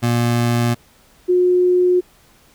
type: tone pair in turn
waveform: 25% pulse / sine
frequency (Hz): 119.1 / 360.6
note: A#2 / F#4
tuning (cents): +38 / -45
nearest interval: octave + perfect fifth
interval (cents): 1917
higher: second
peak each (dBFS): -11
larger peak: neither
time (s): 0.02-0.75 / 1.28-2.01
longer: neither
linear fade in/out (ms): 20
effects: pink hiss -52 dBFS RMS until 2.54 s